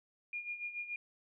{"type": "tone with tremolo", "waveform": "sine", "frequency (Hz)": 2422, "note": "D#7", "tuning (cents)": -47, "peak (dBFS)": -36, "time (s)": [0.33, 0.96], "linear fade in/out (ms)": 2, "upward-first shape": "sine", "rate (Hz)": 7, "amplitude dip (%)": 70, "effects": []}